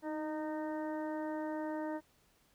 harmonic tone with a mistuned harmonic, 307.4 Hz, D#4, 21 cents flat, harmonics 1 / 2 / 3 / 4 / 5 / 6, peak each -38 / -41 / -44 / -55 / -53 / -53 dBFS, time 0.02-2.01 s, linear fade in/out 50 ms, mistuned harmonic 1, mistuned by +26 cents, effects pink hiss -70 dBFS RMS until 2.54 s

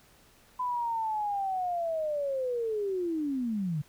sine linear sweep, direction down, 1009 to 140.8 Hz, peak -28 dBFS, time 0.59-3.82 s, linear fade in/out 10 ms, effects pink hiss -60 dBFS RMS until 3.88 s

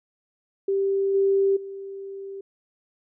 sine tone with level steps, 392 Hz, G4, in tune, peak -20 / -17 / -33 dBFS, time 0.68-2.41 s, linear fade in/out 5 ms, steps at 1.14 / 1.56 s, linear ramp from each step 10 ms, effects none

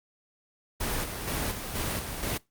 pink noise with tremolo, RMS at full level -30 dBFS, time 0.8-2.38 s, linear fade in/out 10 ms, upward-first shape square, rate 2.1 Hz, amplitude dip 45%, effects noise-tail reverb RT60 0.2 s tail -21 dB re dry + Opus 24 kbps

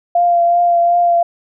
sine tone with vibrato, 693 Hz, F5, 14 cents flat, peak -9 dBFS, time 0.15-1.23 s, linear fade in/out 5 ms, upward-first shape triangle, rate 2.7 Hz, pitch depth 21 cents each way, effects none

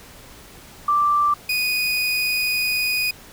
sine / 30% pulse tone pair in turn, 1174.7 / 2482 Hz, D6 / D#7, 0 / -5 cents, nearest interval octave + minor second, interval 1295 cents, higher second, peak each -15 / -17 dBFS, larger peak first, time 0.88-1.34 / 1.49-3.11 s, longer second, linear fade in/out 5 ms, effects pink hiss -44 dBFS RMS until 3.32 s

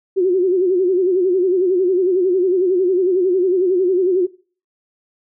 sine tone with vibrato, 367.9 Hz, F#4, 10 cents flat, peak -12 dBFS, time 0.16-4.27 s, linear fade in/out 20 ms, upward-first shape sine, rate 11 Hz, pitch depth 89 cents each way, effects noise-tail reverb RT60 0.4 s tail -20 dB re dry

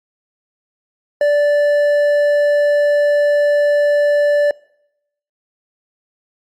triangle tone with hard clipping, 584 Hz, D5, 10 cents flat, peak -12 dBFS, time 1.21-4.51 s, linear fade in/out 2 ms, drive 9 dB, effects noise-tail reverb RT60 0.8 s tail -24 dB re dry + Opus 48 kbps

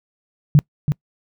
sine tone with echo, 146.83 Hz, D3, in tune, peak -7 dBFS, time 0.55-0.59 s, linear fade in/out 0 ms, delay 330 ms, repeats 1, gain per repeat -7 dB, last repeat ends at 0.92 s, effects noise-tail reverb RT60 0.1 s tail -26 dB re dry

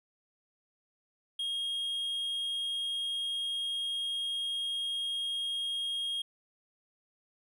triangle tone, 3255 Hz, G#7, 36 cents flat, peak -30 dBFS, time 1.39-6.22 s, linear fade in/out 5 ms, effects none

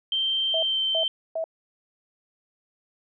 sine tone with pitch glide, 3136 to 3109 Hz, G7 to G7, 0 to -15 cents, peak -22 dBFS, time 0.12-1.08 s, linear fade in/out 2 ms, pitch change -15 cents, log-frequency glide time 0.62-0.8 s
sine tone bursts, 649 Hz, E5, 27 cents flat, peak -25 dBFS, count 3, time 0.54-1.441 s, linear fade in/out 2 ms, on 87 ms, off 320 ms
effects none

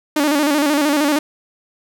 sawtooth tone with vibrato, 293.3 Hz, D4, 2 cents flat, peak -10 dBFS, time 0.16-1.19 s, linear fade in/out 5 ms, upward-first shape square, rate 13 Hz, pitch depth 68 cents each way, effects none

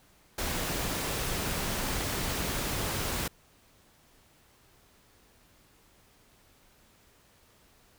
pink noise, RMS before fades -32 dBFS, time 0.38-3.28 s, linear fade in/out 5 ms, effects pink hiss -62 dBFS RMS until 7.98 s

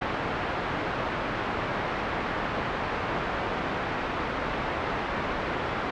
white low-pass noise, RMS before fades -30 dBFS, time 0.01-5.91 s, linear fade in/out 10 ms, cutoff 1400 Hz, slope 12 dB/octave, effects low-pass 4000 Hz 12 dB/octave

